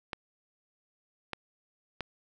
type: clicks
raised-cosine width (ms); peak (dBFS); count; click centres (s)
0.3; -18; 3; 0.132 / 1.333 / 2.007
effects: none